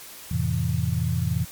sine chord, F major seventh, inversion none, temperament equal, 87.31 / 110 / 130.81 / 164.81 Hz, F2 / A2 / C3 / E3, 0 / 0 / 0 / 0 cents, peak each -27 dBFS, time 0.31-1.45 s, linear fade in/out 5 ms, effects white hiss -42 dBFS RMS until 1.51 s + MP3 96 kbps

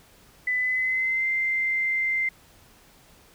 sine tone with pitch glide, 2000 to 2085 Hz, B6 to C7, +21 to -7 cents, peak -22 dBFS, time 0.47-2.29 s, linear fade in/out 5 ms, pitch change +72 cents, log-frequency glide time 0.58-1.28 s, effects pink hiss -55 dBFS RMS until 3.34 s

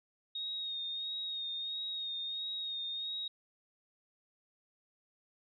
sine tone with vibrato, 3729 Hz, A#7, in tune, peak -36 dBFS, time 0.35-3.28 s, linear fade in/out 5 ms, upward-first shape sine, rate 1.5 Hz, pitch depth 32 cents each way, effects none

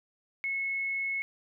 sine tone, 2188 Hz, C#7, 23 cents flat, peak -29 dBFS, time 0.44-1.22 s, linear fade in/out 0 ms, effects none

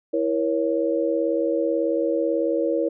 sine chord, A# diminished, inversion second, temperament equal with one note detuned, 329.6 / 476.2 / 554.4 Hz, E4 / A#4 / C#5, 0 / +37 / 0 cents, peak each -24 dBFS, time 0.13-2.89 s, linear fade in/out 10 ms, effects none

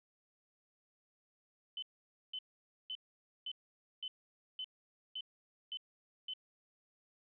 sine tone bursts, 3038 Hz, F#7, 45 cents sharp, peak -39 dBFS, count 9, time 1.77-6.336 s, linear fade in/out 2 ms, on 54 ms, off 510 ms, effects none

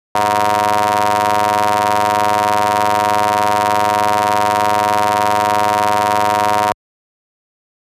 sawtooth ring-modulated tone, 103.3 Hz, G#2, 9 cents flat, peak -5 dBFS, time 0.15-6.72 s, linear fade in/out 0 ms, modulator 837 Hz, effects high-pass 60 Hz 12 dB/octave + resampled to 32000 Hz

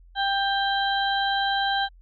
harmonic tone, 790 Hz, G5, 13 cents sharp, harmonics 1 / 2 / 4 / 5, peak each -24 / -27 / -30 / -31 dBFS, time 0.15-1.89 s, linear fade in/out 50 ms, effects added 43 Hz sine -48 dBFS peak until 2.01 s

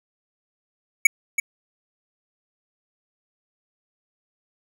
square tone with echo, 2244 Hz, C#7, 21 cents sharp, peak -9 dBFS, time 1.05-1.07 s, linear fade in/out 5 ms, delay 330 ms, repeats 1, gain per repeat -10 dB, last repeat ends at 1.4 s, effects none

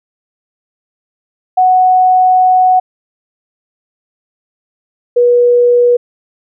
sine tone pair in turn, 740 / 484.7 Hz, F#5 / B4, 0 / -32 cents, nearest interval perfect fifth, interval 732 cents, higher first, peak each -5 dBFS, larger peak neither, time 1.57-2.8 / 5.16-5.97 s, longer first, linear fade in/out 10 ms, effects none

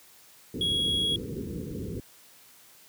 pink low-pass noise, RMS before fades -33 dBFS, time 0.54-2 s, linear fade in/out 2 ms, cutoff 490 Hz, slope 96 dB/octave
triangle tone, 3322 Hz, G#7, in tune, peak -23 dBFS, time 0.61-1.16 s, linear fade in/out 2 ms
effects white hiss -55 dBFS RMS until 2.88 s + high-pass 80 Hz 12 dB/octave

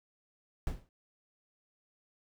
brown noise with exponential decay, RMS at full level -31 dBFS, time 0.67-0.89 s, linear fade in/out 1 ms, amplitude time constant 47 ms, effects none

